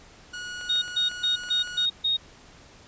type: tone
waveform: sawtooth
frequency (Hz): 1456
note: F#6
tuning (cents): -28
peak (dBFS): -30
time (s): 0.33-1.86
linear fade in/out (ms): 10
type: clicks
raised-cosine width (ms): 0.3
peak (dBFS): -28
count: 9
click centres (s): 0.612 / 0.758 / 0.88 / 1.115 / 1.24 / 1.436 / 1.488 / 1.595 / 1.675
type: tone bursts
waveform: sine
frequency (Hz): 3729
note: A#7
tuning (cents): 0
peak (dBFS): -21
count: 6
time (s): 0.69-2.17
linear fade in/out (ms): 10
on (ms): 130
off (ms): 140
effects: pink hiss -51 dBFS RMS until 2.87 s + resampled to 16000 Hz